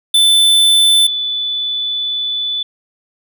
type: tone pair in turn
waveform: square / sine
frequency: 3520 / 3482 Hz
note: A7 / A7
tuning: 0 / -19 cents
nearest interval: unison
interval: 19 cents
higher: first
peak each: -8 / -16 dBFS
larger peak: first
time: 0.14-1.07 / 1.07-2.63 s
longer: second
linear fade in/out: 5 ms
effects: none